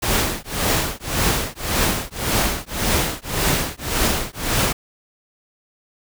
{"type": "noise with tremolo", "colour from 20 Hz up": "pink", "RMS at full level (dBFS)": -17, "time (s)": [0.02, 4.73], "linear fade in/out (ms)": 10, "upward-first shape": "triangle", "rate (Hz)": 1.8, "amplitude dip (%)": 100, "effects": []}